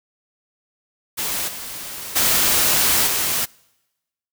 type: noise with level steps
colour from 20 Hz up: white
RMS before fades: -24 / -32 / -17 / -21 dBFS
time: 1.17-3.46 s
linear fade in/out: 20 ms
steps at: 1.47 / 2.15 / 3.06 s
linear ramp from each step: 20 ms
effects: noise-tail reverb RT60 1.0 s tail -26 dB re dry